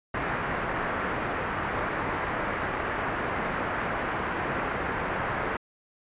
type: low-pass noise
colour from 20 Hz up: white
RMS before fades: -30 dBFS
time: 0.14-5.57 s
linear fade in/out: 5 ms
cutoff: 1800 Hz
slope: 24 dB/octave
effects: resampled to 8000 Hz